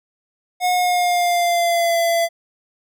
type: tone with pitch glide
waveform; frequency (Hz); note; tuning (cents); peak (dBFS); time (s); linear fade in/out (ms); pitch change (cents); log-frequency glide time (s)
square; 724 to 675.5; F#5 to E5; -38 to +42; -16; 0.6-2.29; 50; -120; 0.73-1.97
effects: none